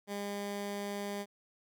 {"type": "tone", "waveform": "15% pulse", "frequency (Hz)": 202.5, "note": "G#3", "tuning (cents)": -43, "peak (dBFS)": -30, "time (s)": [0.07, 1.26], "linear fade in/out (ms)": 50, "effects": []}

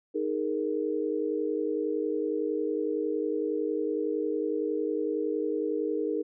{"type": "chord", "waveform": "sine", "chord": "D# suspended fourth", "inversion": "none", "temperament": "equal", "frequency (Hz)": [311.1, 415.3, 466.2], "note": ["D#4", "G#4", "A#4"], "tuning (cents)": [0, 0, 0], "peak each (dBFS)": -31, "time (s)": [0.14, 6.23], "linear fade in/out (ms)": 20, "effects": []}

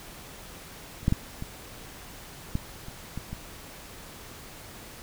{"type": "clicks", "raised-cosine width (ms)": 5, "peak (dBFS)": [-30, -9, -10, -21, -14, -27, -21, -22], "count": 8, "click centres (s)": [1.031, 1.081, 1.124, 1.424, 2.554, 2.884, 3.176, 3.33], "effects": ["pink hiss -45 dBFS RMS until 5.02 s"]}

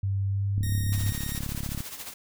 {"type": "tone with pitch glide", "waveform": "sine", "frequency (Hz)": [98, 99.54], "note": ["G2", "G2"], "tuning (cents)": [0, 27], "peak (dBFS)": -24, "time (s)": [0.03, 1.11], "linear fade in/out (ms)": 5, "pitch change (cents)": 27, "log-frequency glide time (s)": [0.28, 0.47]}
{"type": "click train", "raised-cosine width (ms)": 5, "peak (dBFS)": -21, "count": 44, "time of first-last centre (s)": [0.58, 1.805], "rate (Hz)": 35.1}
{"type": "tone", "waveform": "5% pulse", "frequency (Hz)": 1864.7, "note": "A#6", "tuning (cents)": 0, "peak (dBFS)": -26, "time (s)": [0.63, 1.39], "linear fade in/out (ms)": 2}
{"type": "noise with tremolo", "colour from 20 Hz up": "white", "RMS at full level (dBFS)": -37, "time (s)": [0.92, 2.14], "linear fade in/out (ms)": 10, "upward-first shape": "sine", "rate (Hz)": 14, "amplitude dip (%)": 60}
{"effects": []}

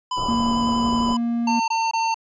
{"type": "tone with vibrato", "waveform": "square", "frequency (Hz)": 1000, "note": "B5", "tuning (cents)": 21, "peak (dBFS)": -23, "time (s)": [0.11, 1.17], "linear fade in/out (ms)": 5, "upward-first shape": "triangle", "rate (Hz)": 11, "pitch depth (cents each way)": 14}
{"type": "low-pass noise", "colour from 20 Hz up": "pink", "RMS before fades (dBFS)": -31, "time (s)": [0.16, 1.15], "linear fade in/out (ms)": 20, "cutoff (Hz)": 1300, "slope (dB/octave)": 96}
{"type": "tone with pitch glide", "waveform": "triangle", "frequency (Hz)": [233.1, 234.7], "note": ["A#3", "A#3"], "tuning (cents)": [0, 12], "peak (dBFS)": -18, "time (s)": [0.28, 1.6], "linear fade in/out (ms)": 10, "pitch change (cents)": 12, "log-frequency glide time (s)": [0.42, 1.25]}
{"type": "tone bursts", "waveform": "square", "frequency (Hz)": 904, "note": "A5", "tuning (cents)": 47, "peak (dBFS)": -20, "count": 3, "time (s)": [1.47, 2.144], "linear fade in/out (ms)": 5, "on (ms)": 210, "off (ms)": 22}
{"effects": ["resampled to 16000 Hz"]}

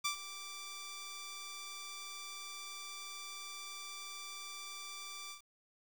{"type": "tone with ADSR envelope", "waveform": "10% pulse", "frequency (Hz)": 1171, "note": "D6", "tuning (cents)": -5, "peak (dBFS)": -23, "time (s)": [0.04, 5.42], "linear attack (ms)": 14, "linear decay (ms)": 100, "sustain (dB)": -13, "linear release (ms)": 110, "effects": ["9-bit"]}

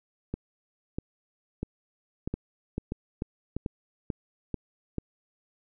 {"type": "two click trains", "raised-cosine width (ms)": 3, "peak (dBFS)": [-17, -18], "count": [7, 6], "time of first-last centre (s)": [[2.34, 4.983], [0.34, 3.566]], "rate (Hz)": [2.27, 1.55], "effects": []}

